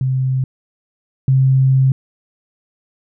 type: tone pair in turn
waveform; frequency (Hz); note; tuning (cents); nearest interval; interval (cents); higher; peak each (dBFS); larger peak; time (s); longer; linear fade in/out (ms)
sine; 130.81 / 132.64; C3 / C3; 0 / +24; unison; 24; second; -14 / -9; second; 0.01-0.44 / 1.28-1.92; second; 2
effects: none